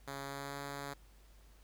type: tone with pitch glide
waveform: 5% pulse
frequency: 138.59 to 140.93 Hz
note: C#3 to C#3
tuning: 0 to +29 cents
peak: -30 dBFS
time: 0.07-0.94 s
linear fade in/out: 10 ms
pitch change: +29 cents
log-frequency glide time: 0.22-0.59 s
effects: added 50 Hz sine -58 dBFS peak until 1.63 s + pink hiss -67 dBFS RMS until 1.63 s